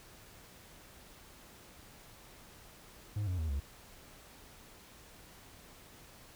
triangle tone with pitch steps, 103.83 / 90.91 / 79.6 / 69.7 Hz, G#2 / F#2 / D#2 / C#2, 0 / -30 / +40 / +10 cents, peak -30 dBFS, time 3.16-3.6 s, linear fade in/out 5 ms, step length 110 ms, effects pink hiss -56 dBFS RMS until 6.35 s

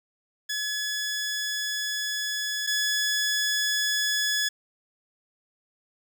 15% pulse tone pair in turn, 1700 / 1700 Hz, G#6 / G#6, +40 / +40 cents, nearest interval unison, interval 0 cents, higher neither, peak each -21 / -17 dBFS, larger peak second, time 0.49-2.67 / 2.67-4.49 s, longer first, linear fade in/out 10 ms, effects none

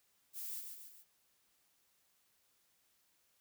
violet noise with echo, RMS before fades -44 dBFS, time 0.33-0.63 s, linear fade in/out 50 ms, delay 140 ms, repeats 3, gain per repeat -5 dB, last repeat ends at 1.05 s, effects white hiss -75 dBFS RMS until 3.4 s

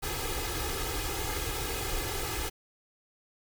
pink noise with comb filter, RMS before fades -33 dBFS, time 0.02-2.5 s, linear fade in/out 20 ms, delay 2.4 ms, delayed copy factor +0.9, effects none

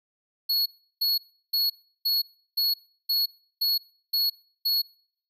square tone bursts, 4354 Hz, C#8, 32 cents flat, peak -22 dBFS, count 9, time 0.49-4.82 s, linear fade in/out 10 ms, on 170 ms, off 350 ms, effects noise-tail reverb RT60 0.6 s tail -25 dB re dry

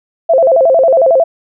sine tone with vibrato, 593 Hz, D5, 17 cents sharp, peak -5 dBFS, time 0.29-1.24 s, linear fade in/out 10 ms, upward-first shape square, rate 11 Hz, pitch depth 200 cents each way, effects none

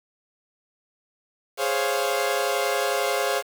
sawtooth chord, Db major seventh, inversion second, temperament equal, 415.3 / 523.3 / 554.4 / 698.5 Hz, Ab4 / C5 / Db5 / F5, 0 / 0 / 0 / 0 cents, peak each -24 dBFS, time 1.57-3.43 s, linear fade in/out 50 ms, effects 7-bit

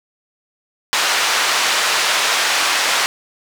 pink band-pass noise, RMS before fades -17 dBFS, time 0.93-3.06 s, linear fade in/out 0 ms, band 1000 to 6500 Hz, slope 12 dB/octave, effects none

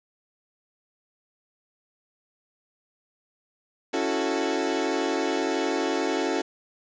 30% pulse chord, F# minor seventh, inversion second, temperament equal with one note detuned, 277.2 / 328.5 / 370 / 440 Hz, C#4 / E4 / F#4 / A4, 0 / -6 / 0 / 0 cents, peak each -27 dBFS, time 3.93-6.42 s, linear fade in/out 10 ms, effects resampled to 16000 Hz + 8-bit

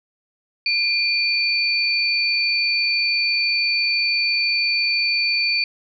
sine tone pair together, 2402 / 4534 Hz, D7 / C#8, +38 / +38 cents, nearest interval major seventh, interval 1100 cents, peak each -20 dBFS, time 0.66-5.64 s, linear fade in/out 2 ms, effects none

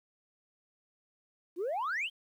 sine exponential sweep, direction up, 320.3 to 3280 Hz, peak -29 dBFS, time 1.56-2.1 s, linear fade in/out 50 ms, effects tanh soft clip ceiling -29 dBFS + 11-bit

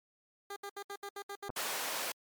15% pulse tone bursts, 402 Hz, G4, 44 cents sharp, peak -34 dBFS, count 8, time 0.5-1.487 s, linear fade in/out 5 ms, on 63 ms, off 69 ms
clicks, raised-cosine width 1 ms, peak -25 dBFS, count 2, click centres 1.494 / 1.502 s
pink high-pass noise, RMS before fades -37 dBFS, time 1.56-2.12 s, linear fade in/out 5 ms, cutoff 560 Hz, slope 12 dB/octave
effects MP3 96 kbps

